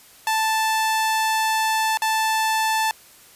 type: tone with dropouts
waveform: sawtooth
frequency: 880 Hz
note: A5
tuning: in tune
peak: -15 dBFS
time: 0.27-2.91 s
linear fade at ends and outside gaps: 1 ms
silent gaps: 1.973-2.02 s
effects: white hiss -49 dBFS RMS until 3.35 s + resampled to 32000 Hz